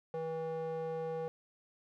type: tone with band-pass filter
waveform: square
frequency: 161.8 Hz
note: E3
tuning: 32 cents flat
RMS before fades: -38 dBFS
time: 0.14-1.28 s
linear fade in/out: 0 ms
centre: 580 Hz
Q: 5.5
effects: none